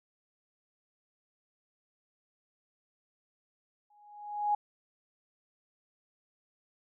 sine tone with exponential growth, 830.6 Hz, G#5, in tune, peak -23 dBFS, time 3.9-4.55 s, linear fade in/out 5 ms, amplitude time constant 140 ms, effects none

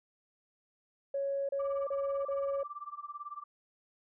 sine tone bursts, 554.4 Hz, C#5, in tune, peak -30 dBFS, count 4, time 1.14-2.633 s, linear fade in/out 5 ms, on 350 ms, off 31 ms
sine tone with tremolo, 1174.7 Hz, D6, in tune, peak -37 dBFS, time 1.59-3.44 s, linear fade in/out 10 ms, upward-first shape sine, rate 18 Hz, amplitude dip 90%
effects tanh soft clip ceiling -24 dBFS

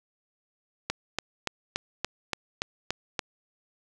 click train, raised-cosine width 0.2 ms, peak -10 dBFS, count 9, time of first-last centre 0.9-3.192 s, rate 3.49 Hz, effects none

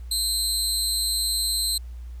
25% pulse tone with amplitude modulation, 4100 Hz, C8, 36 cents flat, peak -15 dBFS, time 0.11-1.78 s, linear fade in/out 5 ms, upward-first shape sine, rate 279 Hz, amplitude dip 60%, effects added 60 Hz sine -34 dBFS peak until 2.2 s + pink hiss -60 dBFS RMS until 2.2 s

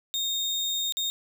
35% pulse tone with dropouts, 3689 Hz, A#7, 19 cents flat, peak -24 dBFS, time 0.14-1.1 s, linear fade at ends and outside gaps 0 ms, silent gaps 0.923-0.97 s, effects none

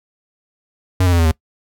square tone with pitch steps, 92.5 / 89.04 / 85.71 / 82.5 / 79.42 Hz, F#2 / F2 / F2 / E2 / D#2, 0 / +34 / -32 / +2 / +36 cents, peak -12 dBFS, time 1-1.315 s, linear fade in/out 5 ms, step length 63 ms, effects noise-tail reverb RT60 0.1 s tail -22 dB re dry

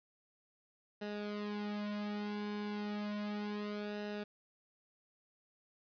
sawtooth tone with flanger, 207.7 Hz, G#3, in tune, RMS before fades -40 dBFS, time 1.01-4.24 s, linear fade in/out 10 ms, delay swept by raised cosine 0.89 to 3.29 ms, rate 0.33 Hz, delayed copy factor -0.8, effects resampled to 11025 Hz + 10-bit

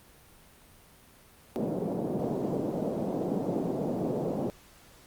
pink band-pass noise, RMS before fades -31 dBFS, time 1.56-4.5 s, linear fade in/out 0 ms, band 160 to 640 Hz, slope 24 dB/octave, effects pink hiss -56 dBFS RMS until 5.06 s + Opus 32 kbps

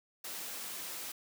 white high-pass noise, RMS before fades -42 dBFS, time 0.24-1.12 s, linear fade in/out 5 ms, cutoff 180 Hz, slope 12 dB/octave, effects none

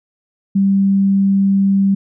sine tone, 196 Hz, G3, in tune, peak -10 dBFS, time 0.55-1.95 s, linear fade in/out 10 ms, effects none

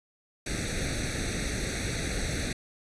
pink noise with comb filter, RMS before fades -31 dBFS, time 0.46-2.53 s, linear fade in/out 5 ms, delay 0.49 ms, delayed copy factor +0.9, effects resampled to 22050 Hz

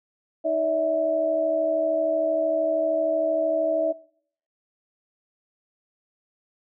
sine tone cluster, 313.9 / 576 / 649 Hz, D#4 / D5 / E5, +15 / -34 / -27 cents, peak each -30 / -28 / -22 dBFS, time 0.44-3.93 s, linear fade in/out 20 ms, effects noise-tail reverb RT60 0.6 s tail -21 dB re dry

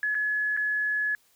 sine tone with dropouts, 1700 Hz, G#6, 40 cents sharp, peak -24 dBFS, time 0.03-1.15 s, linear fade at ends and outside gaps 1 ms, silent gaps 0.146-0.151 / 0.566-0.573 s, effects white hiss -64 dBFS RMS until 1.35 s

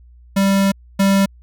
square tone pair in turn, 196 / 196 Hz, G3 / G3, 0 / 0 cents, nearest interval unison, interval 0 cents, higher neither, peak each -13 / -12 dBFS, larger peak second, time 0.36-0.72 / 0.99-1.26 s, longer first, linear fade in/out 10 ms, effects added 60 Hz sine -42 dBFS peak until 1.42 s

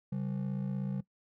triangle ring-modulated tone, 165.1 Hz, E3, 3 cents sharp, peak -27 dBFS, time 0.12-1.01 s, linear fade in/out 5 ms, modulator 28.2 Hz, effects noise-tail reverb RT60 0.1 s tail -19 dB re dry

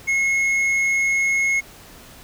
triangle tone with tanh clipping, 2170 Hz, C#7, 37 cents flat, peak -18 dBFS, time 0.07-1.61 s, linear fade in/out 20 ms, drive 10 dB, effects pink hiss -44 dBFS RMS until 2.23 s

